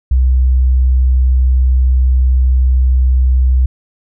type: tone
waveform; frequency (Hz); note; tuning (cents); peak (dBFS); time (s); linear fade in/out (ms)
sine; 63.8; C2; -43; -7; 0.11-3.66; 5
effects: none